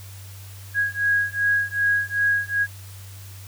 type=beating tone pair; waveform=sine; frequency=1648 / 1650.6 Hz; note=G#6 / G#6; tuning=-14 / -11 cents; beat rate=2.6 Hz; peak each=-22 dBFS; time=0.74-2.67 s; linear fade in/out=50 ms; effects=added 97 Hz sine -38 dBFS peak until 3.47 s + white hiss -46 dBFS RMS until 3.47 s